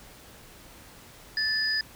sine tone pair together, 1751 / 4967 Hz, A6 / D#8, -9 / -4 cents, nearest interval octave + tritone, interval 1805 cents, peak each -27 / -27 dBFS, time 1.37-1.81 s, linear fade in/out 2 ms, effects pink hiss -50 dBFS RMS until 1.95 s

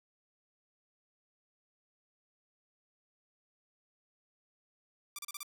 5% pulse tone bursts, 1175 Hz, D6, 1 cent sharp, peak -28 dBFS, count 5, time 5.16-5.431 s, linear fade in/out 2 ms, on 27 ms, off 34 ms, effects none

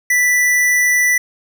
square tone, 1975.5 Hz, B6, in tune, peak -12 dBFS, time 0.1-1.18 s, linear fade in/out 5 ms, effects none

